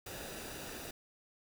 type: noise with comb filter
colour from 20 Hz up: pink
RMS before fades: -45 dBFS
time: 0.06-0.91 s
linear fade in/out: 5 ms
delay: 0.93 ms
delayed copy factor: -0.5
effects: none